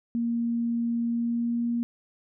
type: tone with pitch glide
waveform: sine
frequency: 234.1 to 236.3 Hz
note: A#3 to A#3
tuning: +8 to +24 cents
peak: -24 dBFS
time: 0.15-1.83 s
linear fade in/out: 0 ms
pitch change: +16 cents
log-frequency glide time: 1.08-1.68 s
effects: none